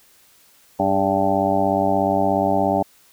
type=harmonic tone with a mistuned harmonic; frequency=96.9 Hz; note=G2; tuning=20 cents flat; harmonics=1 / 2 / 3 / 4 / 6 / 7 / 8 / 9; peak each=-31 / -25 / -24 / -27 / -23 / -23 / -22 / -27 dBFS; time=0.79-2.83 s; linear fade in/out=10 ms; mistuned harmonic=4; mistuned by=+61 cents; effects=white hiss -54 dBFS RMS until 3.12 s